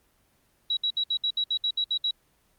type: tone bursts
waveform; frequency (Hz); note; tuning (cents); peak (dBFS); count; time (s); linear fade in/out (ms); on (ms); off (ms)
sine; 3886; B7; -29; -23; 11; 0.7-2.11; 5; 70; 64
effects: pink hiss -66 dBFS RMS until 2.58 s + Opus 24 kbps